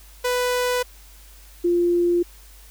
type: tone pair in turn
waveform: sawtooth / sine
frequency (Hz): 495.5 / 348.1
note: B4 / F4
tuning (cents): +6 / -6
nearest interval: tritone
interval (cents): 612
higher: first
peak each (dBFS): -16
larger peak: neither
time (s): 0.24-0.83 / 1.64-2.23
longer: neither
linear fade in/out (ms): 10
effects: added 50 Hz sine -45 dBFS peak until 2.7 s + white hiss -50 dBFS RMS until 2.7 s